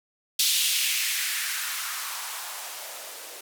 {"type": "noise with band-pass filter sweep", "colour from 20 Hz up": "violet", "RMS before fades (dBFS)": -29, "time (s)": [0.39, 3.41], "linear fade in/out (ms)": 5, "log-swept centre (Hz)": [3600, 440], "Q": 2, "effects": []}